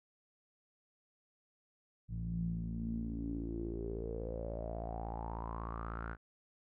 sawtooth tone with low-pass filter sweep, 56.4 Hz, A1, 44 cents sharp, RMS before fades -40 dBFS, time 2.08-6.17 s, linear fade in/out 50 ms, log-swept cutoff 140 to 1500 Hz, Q 8.1, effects none

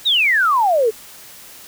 sine exponential sweep, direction down, 3929 to 420.3 Hz, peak -12 dBFS, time 0.05-0.91 s, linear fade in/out 20 ms, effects white hiss -40 dBFS RMS until 1.67 s

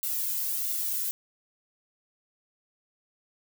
violet noise with flanger, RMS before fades -30 dBFS, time 0.03-1.11 s, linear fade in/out 0 ms, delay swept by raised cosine 1.4 to 2 ms, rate 1.5 Hz, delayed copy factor +0.85, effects none

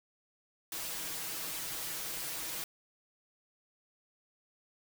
white noise with comb filter, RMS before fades -39 dBFS, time 0.72-2.64 s, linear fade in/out 2 ms, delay 6.2 ms, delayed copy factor +0.85, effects none

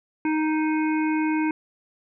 harmonic tone, 311.2 Hz, D#4, in tune, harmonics 1 / 3 / 5 / 7 / 8, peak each -21 / -30 / -35 / -35 / -37 dBFS, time 0.25-1.51 s, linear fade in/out 2 ms, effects none

